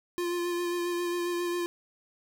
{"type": "tone with vibrato", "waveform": "square", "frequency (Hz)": 349.2, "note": "F4", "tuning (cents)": 0, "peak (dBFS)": -29, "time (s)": [0.18, 1.66], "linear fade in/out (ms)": 0, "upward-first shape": "sine", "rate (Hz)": 7.4, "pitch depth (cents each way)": 18, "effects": []}